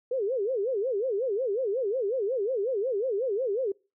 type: tone with vibrato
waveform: sine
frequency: 457.1 Hz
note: A#4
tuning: 34 cents flat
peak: -25 dBFS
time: 0.11-3.72 s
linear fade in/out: 5 ms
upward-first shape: sine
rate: 5.5 Hz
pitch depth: 280 cents each way
effects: noise-tail reverb RT60 0.3 s tail -24 dB re dry